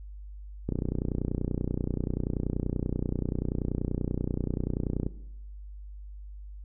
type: click train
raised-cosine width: 3 ms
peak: -16 dBFS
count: 134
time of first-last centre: 0.69-5.065 s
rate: 30.4 Hz
effects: noise-tail reverb RT60 0.8 s tail -17 dB re dry + added 50 Hz sine -40 dBFS peak until 6.64 s